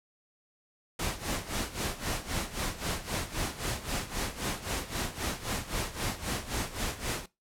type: noise with tremolo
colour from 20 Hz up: pink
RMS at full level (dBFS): -31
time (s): 0.99-7.26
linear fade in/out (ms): 5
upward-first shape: sine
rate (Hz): 3.8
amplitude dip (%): 80
effects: noise-tail reverb RT60 0.2 s tail -18 dB re dry + low-pass 12000 Hz 12 dB/octave